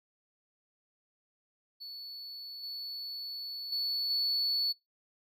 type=tone with level steps; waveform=triangle; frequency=4435 Hz; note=C#8; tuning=in tune; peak=-40 / -36 / -28 / -25 dBFS; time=1.8-4.73 s; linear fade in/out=20 ms; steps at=2.63 / 3.72 / 4.1 s; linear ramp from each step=5 ms; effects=noise-tail reverb RT60 0.2 s tail -25 dB re dry + tanh soft clip ceiling -23 dBFS